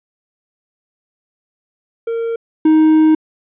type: tone pair in turn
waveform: triangle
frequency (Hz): 460 / 313.2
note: A#4 / D#4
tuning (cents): -23 / +11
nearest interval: perfect fifth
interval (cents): 666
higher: first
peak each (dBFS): -15 / -5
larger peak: second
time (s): 2.07-2.36 / 2.65-3.15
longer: second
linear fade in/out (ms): 5
effects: resampled to 8000 Hz